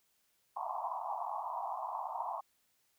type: band-pass noise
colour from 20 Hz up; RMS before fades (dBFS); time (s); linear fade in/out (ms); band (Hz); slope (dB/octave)
white; -39; 0.56-2.41; 10; 670 to 1100; 96
effects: white hiss -75 dBFS RMS until 2.98 s